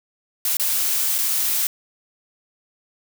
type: noise with dropouts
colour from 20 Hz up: blue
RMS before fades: -21 dBFS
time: 0.45-1.67 s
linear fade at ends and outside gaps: 1 ms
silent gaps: 0.569-0.597 / 1.182-1.186 s
effects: none